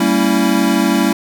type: chord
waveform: square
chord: G diminished seventh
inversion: none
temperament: equal with one note detuned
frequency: 196 / 228.5 / 277.2 / 329.6 Hz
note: G3 / Bb3 / Db4 / Fb4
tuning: 0 / -34 / 0 / 0 cents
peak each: -18 dBFS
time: 0-1.13 s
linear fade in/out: 5 ms
effects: none